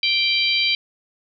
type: harmonic tone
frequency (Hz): 784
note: G5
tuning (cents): 0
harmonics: 3 / 4 / 5 / 6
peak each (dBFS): -21 / -22 / -23 / -24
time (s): 0.03-0.75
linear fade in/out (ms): 2
effects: none